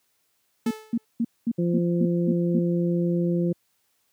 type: tone bursts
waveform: sine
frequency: 232.6 Hz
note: A#3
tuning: 4 cents flat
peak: -20 dBFS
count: 8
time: 0.66-2.592 s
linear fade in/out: 5 ms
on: 49 ms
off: 220 ms
type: tone with exponential decay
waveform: sawtooth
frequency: 435.1 Hz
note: A4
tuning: 19 cents flat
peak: -25 dBFS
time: 0.66-1.05 s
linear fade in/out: 5 ms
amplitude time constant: 83 ms
type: harmonic tone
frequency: 172.8 Hz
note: F3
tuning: 18 cents flat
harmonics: 1 / 2 / 3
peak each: -22 / -26 / -32 dBFS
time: 1.58-3.53 s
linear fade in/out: 10 ms
effects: white hiss -70 dBFS RMS until 4.12 s + high-pass 60 Hz 12 dB/octave